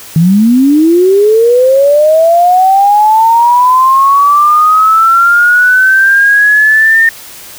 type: linear sweep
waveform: sine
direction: up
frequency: 155.3 to 1827 Hz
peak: -3 dBFS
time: 0.16-7.09 s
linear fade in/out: 2 ms
effects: white hiss -30 dBFS RMS until 7.58 s